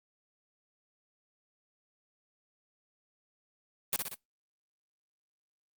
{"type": "noise with echo", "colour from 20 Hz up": "white", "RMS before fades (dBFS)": -29, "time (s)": [3.93, 3.96], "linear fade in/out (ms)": 0, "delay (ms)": 61, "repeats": 3, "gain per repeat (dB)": -4, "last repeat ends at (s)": 4.143, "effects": ["noise-tail reverb RT60 0.2 s tail -26 dB re dry", "Opus 32 kbps"]}